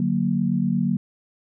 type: chord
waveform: sine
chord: D augmented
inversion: none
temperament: equal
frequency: 146.83 / 185 / 233.1 Hz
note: D3 / F#3 / A#3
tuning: 0 / 0 / 0 cents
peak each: -26 / -22 / -23 dBFS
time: 0-0.97 s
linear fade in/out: 2 ms
effects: none